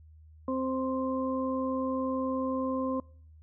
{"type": "harmonic tone", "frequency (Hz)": 261.6, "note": "C4", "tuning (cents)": 0, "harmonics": [1, 2, 4], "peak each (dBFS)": [-30, -33, -36], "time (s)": [0.48, 3], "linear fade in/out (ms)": 2, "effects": ["noise-tail reverb RT60 0.6 s tail -26 dB re dry", "added 78 Hz sine -51 dBFS peak until 3.42 s"]}